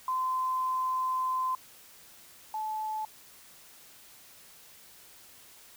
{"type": "tone pair in turn", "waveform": "sine", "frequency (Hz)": [1030, 866.1], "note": ["C6", "A5"], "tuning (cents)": [-28, -28], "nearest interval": "minor third", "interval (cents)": 300, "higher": "first", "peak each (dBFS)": [-27, -31], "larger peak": "first", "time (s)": [[0.08, 1.55], [2.54, 3.05]], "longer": "first", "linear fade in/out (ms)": 2, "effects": ["white hiss -54 dBFS RMS until 5.76 s"]}